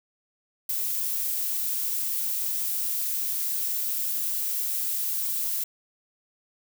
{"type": "noise", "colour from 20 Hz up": "violet", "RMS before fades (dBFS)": -28, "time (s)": [0.69, 5.64], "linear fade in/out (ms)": 5, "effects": []}